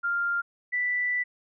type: tone pair in turn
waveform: sine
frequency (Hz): 1396.9 / 1975.5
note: F6 / B6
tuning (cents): 0 / 0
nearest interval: tritone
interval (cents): 600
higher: second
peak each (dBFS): -24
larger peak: neither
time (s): 0.03-0.42 / 0.72-1.24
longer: second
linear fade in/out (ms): 20
effects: none